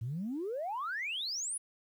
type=exponential sweep; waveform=sine; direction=up; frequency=106.3 to 10548 Hz; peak=-33 dBFS; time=0.01-1.58 s; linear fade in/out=10 ms; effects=tanh soft clip ceiling -30 dBFS + 11-bit